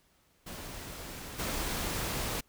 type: noise with level steps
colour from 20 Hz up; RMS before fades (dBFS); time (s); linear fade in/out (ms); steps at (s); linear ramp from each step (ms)
pink; -43 / -34; 0.46-2.41; 10; 1.38; 20
effects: pink hiss -68 dBFS RMS until 2.48 s